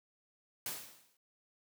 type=noise with exponential decay; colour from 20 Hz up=white; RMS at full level=-37 dBFS; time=0.66-1.17 s; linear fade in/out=2 ms; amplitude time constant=110 ms; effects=high-pass 100 Hz 12 dB/octave